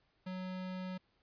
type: tone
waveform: square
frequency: 185 Hz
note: F#3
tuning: in tune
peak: -40 dBFS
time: 0.26-0.98 s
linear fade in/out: 10 ms
effects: pink hiss -75 dBFS RMS until 1.22 s + resampled to 11025 Hz